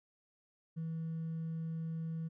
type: tone with hard clipping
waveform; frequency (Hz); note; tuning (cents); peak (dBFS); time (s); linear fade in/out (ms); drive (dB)
triangle; 162.5; E3; -24; -36; 0.76-2.29; 20; 2
effects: none